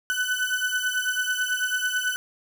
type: beating tone pair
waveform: 35% pulse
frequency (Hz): 1494 / 1503.1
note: F#6 / F#6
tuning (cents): +16 / +27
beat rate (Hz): 9.1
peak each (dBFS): -25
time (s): 0.1-2.16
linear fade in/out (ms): 0
effects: none